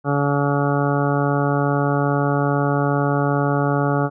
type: harmonic tone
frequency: 142.4 Hz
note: C#3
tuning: 47 cents sharp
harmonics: 1 / 2 / 3 / 4 / 5 / 6 / 8 / 9 / 10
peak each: -20 / -23 / -25 / -26 / -27 / -28 / -29 / -30 / -30 dBFS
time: 0.04-4.1 s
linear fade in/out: 50 ms
effects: none